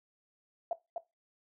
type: tone with echo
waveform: sine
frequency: 678 Hz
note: E5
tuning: 49 cents sharp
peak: -29 dBFS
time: 0.71-0.73 s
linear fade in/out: 2 ms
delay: 250 ms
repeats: 1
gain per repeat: -4 dB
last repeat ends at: 0.98 s
effects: noise-tail reverb RT60 0.2 s tail -17 dB re dry